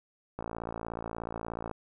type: click train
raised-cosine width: 1 ms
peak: -22 dBFS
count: 76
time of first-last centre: 0.39-1.713 s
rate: 56.7 Hz
effects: none